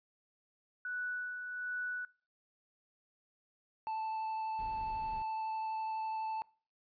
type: tone with tremolo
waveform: sine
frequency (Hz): 1480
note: F#6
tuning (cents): 0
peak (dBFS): -35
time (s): 0.85-2.05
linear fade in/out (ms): 2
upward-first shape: sine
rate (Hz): 1.3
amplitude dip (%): 45
type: tone with vibrato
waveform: triangle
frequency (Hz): 880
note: A5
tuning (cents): 0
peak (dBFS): -33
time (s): 3.87-6.42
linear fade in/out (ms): 0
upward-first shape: triangle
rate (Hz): 12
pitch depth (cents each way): 9
type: noise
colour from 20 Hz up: brown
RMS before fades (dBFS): -49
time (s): 4.59-5.22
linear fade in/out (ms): 0
effects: noise-tail reverb RT60 0.4 s tail -23 dB re dry + resampled to 11025 Hz